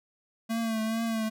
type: tone with vibrato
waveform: square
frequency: 224.1 Hz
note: A3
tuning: 32 cents sharp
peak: -28 dBFS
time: 0.49-1.3 s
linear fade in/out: 20 ms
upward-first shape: triangle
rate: 2.3 Hz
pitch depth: 46 cents each way
effects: none